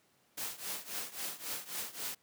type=noise with tremolo; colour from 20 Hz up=white; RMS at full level=-37 dBFS; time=0.37-2.15 s; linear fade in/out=10 ms; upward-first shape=triangle; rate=3.7 Hz; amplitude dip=90%; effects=pink hiss -70 dBFS RMS until 2.22 s + high-pass 150 Hz 12 dB/octave